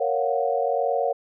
sine chord, Gb major seventh, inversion first, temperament equal, 466.2 / 554.4 / 698.5 / 740 Hz, Bb4 / Db5 / F5 / Gb5, 0 / 0 / 0 / 0 cents, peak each -26 / -25 / -27 / -27 dBFS, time 0-1.13 s, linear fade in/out 10 ms, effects none

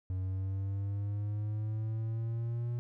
triangle exponential sweep, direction up, 92.5 to 120.4 Hz, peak -30 dBFS, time 0.1-2.79 s, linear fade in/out 0 ms, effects none

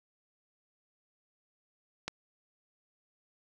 click, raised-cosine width 0.2 ms, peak -17 dBFS, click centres 2.08 s, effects none

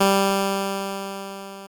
10% pulse tone with level ramp, 196 Hz, G3, in tune, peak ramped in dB -6 to -29 dBFS, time 0-1.67 s, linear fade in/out 10 ms, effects Opus 48 kbps

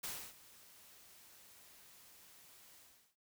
white noise with ADSR envelope, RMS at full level -42 dBFS, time 0.03-3.16 s, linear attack 11 ms, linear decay 290 ms, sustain -19 dB, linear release 380 ms, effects noise-tail reverb RT60 0.1 s tail -22 dB re dry

